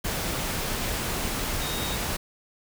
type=tone in noise; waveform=sine; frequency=3729 Hz; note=A#7; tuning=in tune; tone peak=-35 dBFS; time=1.61-1.96 s; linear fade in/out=10 ms; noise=pink; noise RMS=-29 dBFS; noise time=0.04-2.17 s; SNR=-9 dB; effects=none